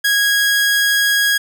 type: tone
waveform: sawtooth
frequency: 1649 Hz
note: G#6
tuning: 13 cents flat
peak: -9 dBFS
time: 0.04-1.38 s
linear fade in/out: 10 ms
effects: none